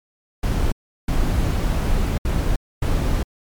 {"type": "noise bursts at uneven times", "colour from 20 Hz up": "brown", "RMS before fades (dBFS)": -19, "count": 4, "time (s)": [[0.43, 0.72], [1.08, 2.18], [2.25, 2.56], [2.82, 3.23]], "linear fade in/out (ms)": 5, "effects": ["MP3 96 kbps"]}